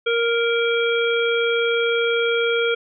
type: harmonic tone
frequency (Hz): 466.5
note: A#4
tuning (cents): +1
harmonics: 1 / 3 / 5 / 7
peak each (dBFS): -19 / -24 / -26 / -27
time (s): 0.06-2.75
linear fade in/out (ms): 10
effects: none